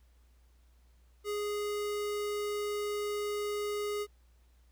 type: tone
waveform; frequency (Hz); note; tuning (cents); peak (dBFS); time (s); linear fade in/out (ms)
square; 414.4; G#4; -4; -33; 1.24-4.07; 50
effects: added 60 Hz sine -60 dBFS peak until 4.71 s + pink hiss -73 dBFS RMS until 4.71 s